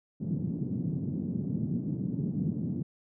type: band-pass noise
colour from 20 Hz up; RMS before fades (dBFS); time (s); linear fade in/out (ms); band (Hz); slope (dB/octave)
white; -32; 0.2-2.83; 10; 130 to 220; 24
effects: none

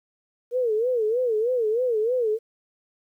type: tone with vibrato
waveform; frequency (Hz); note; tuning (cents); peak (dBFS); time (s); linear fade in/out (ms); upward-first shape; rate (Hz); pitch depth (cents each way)
sine; 466.2; A#4; 0; -20; 0.51-2.39; 50; sine; 3.2; 160
effects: 10-bit

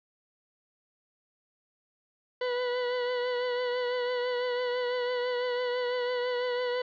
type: tone with vibrato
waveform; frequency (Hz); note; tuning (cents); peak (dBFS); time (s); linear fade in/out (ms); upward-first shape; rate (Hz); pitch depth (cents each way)
40% pulse; 493.9; B4; 0; -27; 2.41-6.82; 5; triangle; 6; 34
effects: resampled to 11025 Hz + 9-bit

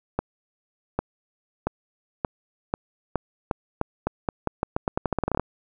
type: accelerating click train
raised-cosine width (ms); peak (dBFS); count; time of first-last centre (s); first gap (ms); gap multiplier
1; -9; 24; 0.19-5.396; 800; 0.85
effects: none

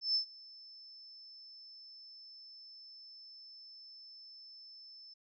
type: tone with ADSR envelope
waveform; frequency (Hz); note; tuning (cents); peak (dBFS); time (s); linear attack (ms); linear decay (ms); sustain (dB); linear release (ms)
sine; 5274; E8; 0; -27; 0.01-5.14; 140; 100; -24; 8
effects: none

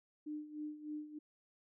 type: tone with tremolo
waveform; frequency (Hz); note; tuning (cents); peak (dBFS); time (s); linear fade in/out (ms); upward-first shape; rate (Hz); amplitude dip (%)
sine; 301.5; D4; +46; -39; 0.26-1.19; 10; sine; 3.3; 75
effects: none

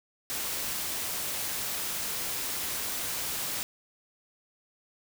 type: noise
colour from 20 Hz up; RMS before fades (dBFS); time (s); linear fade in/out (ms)
white; -33; 0.3-3.63; 0
effects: none

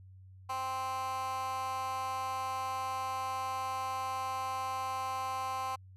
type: tone with high-pass filter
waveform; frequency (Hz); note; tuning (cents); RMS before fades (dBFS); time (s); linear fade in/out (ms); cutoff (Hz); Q
15% pulse; 261.6; C4; 0; -36; 0.49-5.76; 10; 930; 4.9
effects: added 94 Hz sine -51 dBFS peak until 5.96 s + resampled to 32000 Hz

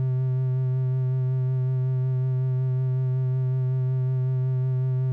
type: tone with vibrato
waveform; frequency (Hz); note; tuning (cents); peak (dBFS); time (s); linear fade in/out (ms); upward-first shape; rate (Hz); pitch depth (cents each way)
triangle; 129.2; C3; -21; -19; 0-5.12; 0; sine; 5.4; 16
effects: none

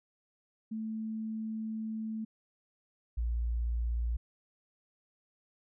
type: tone pair in turn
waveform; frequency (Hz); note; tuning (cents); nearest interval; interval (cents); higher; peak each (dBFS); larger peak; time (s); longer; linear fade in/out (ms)
sine; 220 / 58.27; A3 / A#1; 0 / 0; octave + major seventh; 2300; first; -34 / -29; second; 0.71-2.25 / 3.17-4.17; first; 10
effects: none

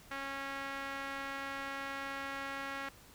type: tone with band-pass filter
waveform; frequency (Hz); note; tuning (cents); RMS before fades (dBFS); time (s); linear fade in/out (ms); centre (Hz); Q
sawtooth; 274.4; C#4; -17; -41; 0.11-2.89; 5; 1700; 1.4
effects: pink hiss -58 dBFS RMS until 3.14 s

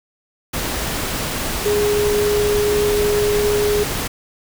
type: tone in noise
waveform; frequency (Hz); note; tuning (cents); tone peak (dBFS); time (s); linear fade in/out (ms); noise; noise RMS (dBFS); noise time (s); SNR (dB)
sine; 415.3; G#4; 0; -15; 1.65-3.84; 10; pink; -23; 0.53-4.08; +5
effects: none

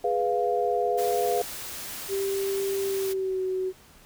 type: chord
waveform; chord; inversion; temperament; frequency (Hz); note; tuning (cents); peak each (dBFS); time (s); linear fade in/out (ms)
sine; F diminished; first; equal; 415.3 / 493.9 / 698.5; Ab4 / Cb5 / F5; 0 / 0 / 0; -27 / -27 / -26; 0.04-1.42; 5
type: noise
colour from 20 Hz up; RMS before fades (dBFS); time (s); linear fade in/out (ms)
white; -37; 0.97-3.14; 20
type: tone with pitch glide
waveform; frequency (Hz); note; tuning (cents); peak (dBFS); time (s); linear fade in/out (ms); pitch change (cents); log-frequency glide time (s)
sine; 392 to 374.1; G4 to F#4; 0 to +19; -25; 2.08-3.73; 50; -81; 2.86-3.43
effects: pink hiss -54 dBFS RMS until 4.05 s

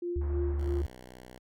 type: tone with tremolo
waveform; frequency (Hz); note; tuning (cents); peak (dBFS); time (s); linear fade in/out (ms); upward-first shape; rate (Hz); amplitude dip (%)
sine; 349.2; F4; 0; -30; 0.02-0.82; 5; sine; 3.1; 75
type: tone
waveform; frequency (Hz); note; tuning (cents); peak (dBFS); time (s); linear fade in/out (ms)
sine; 73.5; D2; +2; -28; 0.16-0.86; 0
type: low-pass noise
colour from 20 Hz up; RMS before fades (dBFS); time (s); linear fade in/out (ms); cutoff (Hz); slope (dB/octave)
pink; -48; 0.21-0.82; 5; 1500; 24
type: tone with pitch glide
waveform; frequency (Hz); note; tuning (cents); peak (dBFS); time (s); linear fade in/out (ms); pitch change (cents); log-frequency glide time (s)
5% pulse; 63 to 62.6; B1 to B1; +35 to +24; -36; 0.58-1.39; 20; -11; 0.8-1.07
effects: none

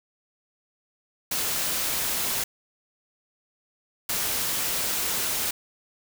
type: noise bursts at uneven times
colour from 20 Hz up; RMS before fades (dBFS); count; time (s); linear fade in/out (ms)
white; -27; 2; 1.31-2.44 / 4.09-5.51; 5
effects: none

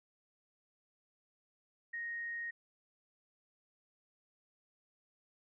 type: tone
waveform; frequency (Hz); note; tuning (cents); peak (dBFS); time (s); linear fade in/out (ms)
sine; 1867; A#6; +2; -38; 1.93-2.51; 10
effects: none

